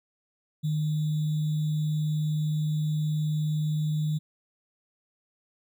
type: tone with sample-and-hold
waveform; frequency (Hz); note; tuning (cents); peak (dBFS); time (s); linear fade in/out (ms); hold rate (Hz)
sine; 153.2; D#3; -27; -24; 0.63-4.19; 20; 3675
effects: none